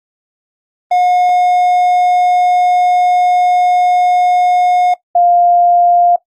triangle / sine tone pair in turn, 720 / 701.9 Hz, F#5 / F5, -47 / +9 cents, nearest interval unison, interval 44 cents, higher first, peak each -6 dBFS, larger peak neither, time 0.91-4.94 / 5.15-6.16 s, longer first, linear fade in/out 5 ms, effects noise-tail reverb RT60 0.1 s tail -18 dB re dry + Opus 24 kbps

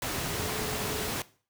sine tone in noise, 428.8 Hz, A4, 45 cents flat, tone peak -39 dBFS, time 0.33-1.1 s, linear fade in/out 2 ms, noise pink, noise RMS -32 dBFS, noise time 0.02-1.22 s, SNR -10 dB, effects noise-tail reverb RT60 0.4 s tail -18 dB re dry + high-pass 60 Hz 12 dB/octave

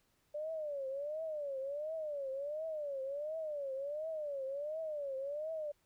sine tone with vibrato, 585 Hz, D5, 7 cents flat, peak -37 dBFS, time 0.34-5.72 s, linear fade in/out 10 ms, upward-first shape triangle, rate 1.4 Hz, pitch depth 190 cents each way, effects pink hiss -75 dBFS RMS until 5.85 s

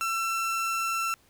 30% pulse tone, 1343 Hz, E6, 32 cents sharp, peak -24 dBFS, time 0.01-1.14 s, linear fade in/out 0 ms, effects pink hiss -62 dBFS RMS until 1.29 s

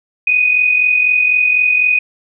sine tone with amplitude modulation, 2489 Hz, D#7, in tune, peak -7 dBFS, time 0.27-1.99 s, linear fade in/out 5 ms, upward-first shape sine, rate 44 Hz, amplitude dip 55%, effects none

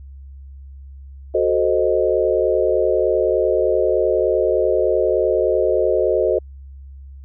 sine chord, F# diminished seventh, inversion none, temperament equal, 370 / 440 / 523.3 / 622.3 Hz, F#4 / A4 / C5 / Eb5, 0 / 0 / 0 / 0 cents, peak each -20 dBFS, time 1.34-6.39 s, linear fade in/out 10 ms, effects added 68 Hz sine -35 dBFS peak until 7.24 s

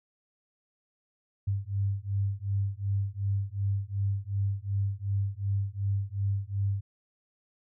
sine beating tone pair, 98 / 100.7 Hz, G2 / G2, 0 / +47 cents, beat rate 2.7 Hz, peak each -30 dBFS, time 1.47-6.81 s, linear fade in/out 10 ms, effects none

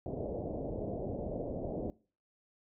white low-pass noise, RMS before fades -38 dBFS, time 0.06-1.9 s, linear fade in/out 0 ms, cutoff 650 Hz, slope 48 dB/octave, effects noise-tail reverb RT60 0.4 s tail -23 dB re dry

